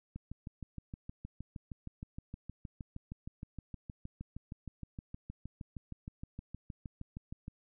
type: click train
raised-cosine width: 5 ms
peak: -30 dBFS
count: 48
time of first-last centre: 0.16-7.481 s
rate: 6.42 Hz
effects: none